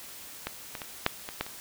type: clicks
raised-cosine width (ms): 0.3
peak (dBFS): -15 / -20 / -20 / -6 / -20 / -12 / -25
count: 7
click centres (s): 0.47 / 0.752 / 0.818 / 1.064 / 1.289 / 1.41 / 1.465
effects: white hiss -45 dBFS RMS until 1.6 s